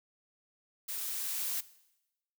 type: noise with level ramp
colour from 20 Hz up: blue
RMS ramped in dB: -38 to -34 dBFS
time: 0.88-1.61 s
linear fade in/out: 10 ms
effects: noise-tail reverb RT60 0.9 s tail -18 dB re dry